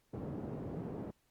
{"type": "band-pass noise", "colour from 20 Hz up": "pink", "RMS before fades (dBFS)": -42, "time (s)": [0.13, 1.11], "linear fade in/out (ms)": 10, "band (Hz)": [130, 420], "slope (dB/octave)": 12, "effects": ["pink hiss -75 dBFS RMS until 1.3 s", "Opus 48 kbps"]}